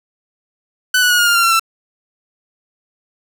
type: tone with pitch steps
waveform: sawtooth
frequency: 1498 / 1474 / 1450.3 / 1427.1 / 1404.2 / 1381.6 / 1359.5 / 1337.7 Hz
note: F#6 / F#6 / F#6 / F6 / F6 / F6 / F6 / E6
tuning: +21 / -7 / -35 / +37 / +9 / -19 / -47 / +25 cents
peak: -7 dBFS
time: 0.94-1.596 s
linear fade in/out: 5 ms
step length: 82 ms
effects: none